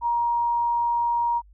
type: tone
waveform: sine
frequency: 945 Hz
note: A#5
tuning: 23 cents sharp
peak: -20 dBFS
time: 0.01-1.42 s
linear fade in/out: 50 ms
effects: added 50 Hz sine -49 dBFS peak until 1.53 s